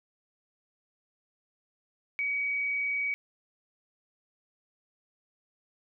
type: tone with amplitude modulation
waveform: sine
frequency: 2265 Hz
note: C#7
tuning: 37 cents sharp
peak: -26 dBFS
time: 2.19-3.14 s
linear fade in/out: 0 ms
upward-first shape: sine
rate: 120 Hz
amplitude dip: 30%
effects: none